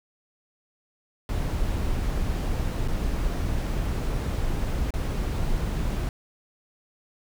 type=noise with dropouts; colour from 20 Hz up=brown; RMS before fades=-26 dBFS; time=1.29-6.09 s; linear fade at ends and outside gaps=1 ms; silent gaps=2.877-2.883 / 4.906-4.938 s; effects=none